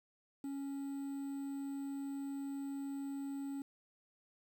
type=tone with quantisation; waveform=triangle; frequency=277.2 Hz; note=C#4; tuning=in tune; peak=-37 dBFS; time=0.44-3.62 s; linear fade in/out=2 ms; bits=10; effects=none